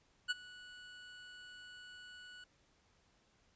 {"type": "tone with ADSR envelope", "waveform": "25% pulse", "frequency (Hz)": 1473, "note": "F#6", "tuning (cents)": -8, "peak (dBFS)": -27, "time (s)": [0.28, 2.44], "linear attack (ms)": 27, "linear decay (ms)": 25, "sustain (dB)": -21, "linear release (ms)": 3, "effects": ["pink hiss -72 dBFS RMS until 3.55 s", "resampled to 16000 Hz"]}